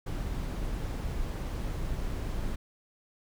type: noise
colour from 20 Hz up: brown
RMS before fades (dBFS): -33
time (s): 0.06-2.56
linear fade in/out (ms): 10
effects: none